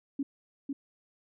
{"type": "tone with echo", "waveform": "sine", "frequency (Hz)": 277.2, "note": "C#4", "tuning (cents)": 0, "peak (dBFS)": -28, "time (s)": [0.19, 0.23], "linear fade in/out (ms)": 5, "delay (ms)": 500, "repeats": 1, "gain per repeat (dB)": -3, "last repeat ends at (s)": 0.73, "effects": []}